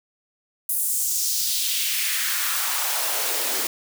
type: noise with high-pass filter sweep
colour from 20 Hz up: white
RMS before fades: -24 dBFS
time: 0.69-3.67 s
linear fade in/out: 2 ms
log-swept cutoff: 11000 to 310 Hz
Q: 1.8
effects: none